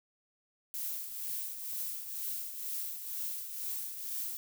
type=noise with tremolo; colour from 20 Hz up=violet; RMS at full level=-36 dBFS; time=0.74-4.37 s; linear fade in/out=0 ms; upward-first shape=triangle; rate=2.1 Hz; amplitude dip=60%; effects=none